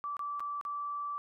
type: tone with dropouts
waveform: sine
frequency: 1161 Hz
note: D6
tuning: 20 cents flat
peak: -34 dBFS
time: 0.04-1.18 s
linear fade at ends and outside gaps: 0 ms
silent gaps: 0.168-0.193 / 0.396-0.404 / 0.612-0.651 s
effects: none